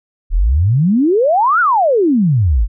sine exponential two-way sweep, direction up then down, 35.01 to 1487 to 44.48 Hz, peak -9 dBFS, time 0.3-2.68 s, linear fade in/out 50 ms, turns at 1.6 s, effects none

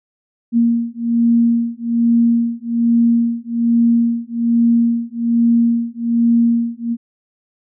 sine beating tone pair, 233.1 / 234.3 Hz, A#3 / A#3, 0 / +9 cents, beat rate 1.2 Hz, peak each -15 dBFS, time 0.52-6.97 s, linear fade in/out 50 ms, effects none

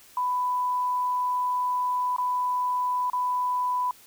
sine tone with dropouts, 995 Hz, B5, 13 cents sharp, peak -23 dBFS, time 0.17-3.91 s, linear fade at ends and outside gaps 2 ms, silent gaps 2.164-2.183 / 3.1-3.132 s, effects white hiss -53 dBFS RMS until 4.06 s

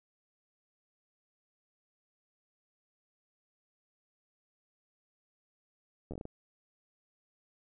slowing click train, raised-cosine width 2 ms, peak -28 dBFS, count 7, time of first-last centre 6.11-6.254 s, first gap 11 ms, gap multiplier 1.31, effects none

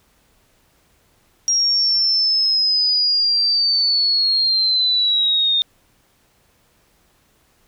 sine linear sweep, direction down, 5640 to 3645 Hz, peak -14 dBFS, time 1.48-5.62 s, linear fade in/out 0 ms, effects pink hiss -59 dBFS RMS until 7.67 s

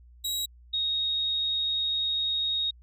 sawtooth / sine tone pair in turn, 3842 / 3748 Hz, B7 / A#7, -48 / +9 cents, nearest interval unison, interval 43 cents, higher first, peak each -25 dBFS, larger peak neither, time 0.24-0.46 / 0.73-2.71 s, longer second, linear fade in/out 10 ms, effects added 60 Hz sine -50 dBFS peak until 2.82 s

